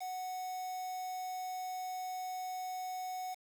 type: tone with quantisation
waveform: triangle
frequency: 740 Hz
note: F#5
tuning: in tune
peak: -36 dBFS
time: 0-3.35 s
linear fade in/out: 20 ms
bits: 8
effects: none